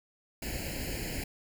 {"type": "noise with comb filter", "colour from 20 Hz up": "pink", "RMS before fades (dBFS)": -36, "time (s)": [0.42, 1.24], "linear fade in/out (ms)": 5, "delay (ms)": 0.42, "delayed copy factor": 1, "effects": []}